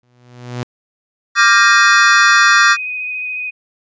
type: tone with exponential growth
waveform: sawtooth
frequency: 122.8 Hz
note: B2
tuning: 9 cents flat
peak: -15 dBFS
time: 0.03-0.63 s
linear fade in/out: 0 ms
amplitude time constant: 130 ms
type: chord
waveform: square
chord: G minor seventh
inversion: second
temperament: equal with one note detuned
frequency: 1174.7 / 1396.9 / 1600 / 1864.7 Hz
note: D6 / F6 / G6 / Bb6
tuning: 0 / 0 / +35 / 0 cents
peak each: -14 dBFS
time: 1.35-2.77 s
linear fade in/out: 50 ms
type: tone with vibrato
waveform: sine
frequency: 2500 Hz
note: D#7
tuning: 8 cents sharp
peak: -20 dBFS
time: 1.36-3.51 s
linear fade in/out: 20 ms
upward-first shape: sine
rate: 14 Hz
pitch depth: 16 cents each way
effects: resampled to 16000 Hz